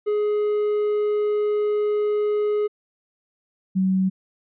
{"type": "tone pair in turn", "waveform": ["triangle", "sine"], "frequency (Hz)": [418.7, 188.73], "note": ["G#4", "F#3"], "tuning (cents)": [14, 35], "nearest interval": "octave + major second", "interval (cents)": 1379, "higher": "first", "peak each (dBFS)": -17, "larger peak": "neither", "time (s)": [[0.06, 2.68], [3.75, 4.1]], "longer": "first", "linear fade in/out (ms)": 20, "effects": ["resampled to 8000 Hz"]}